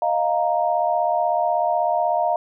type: chord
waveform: sine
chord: Eb suspended second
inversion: none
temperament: equal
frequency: 622.3 / 698.5 / 932.3 Hz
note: Eb5 / F5 / Bb5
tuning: 0 / 0 / 0 cents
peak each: -23 / -20 / -24 dBFS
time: 0.02-2.36 s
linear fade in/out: 2 ms
effects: none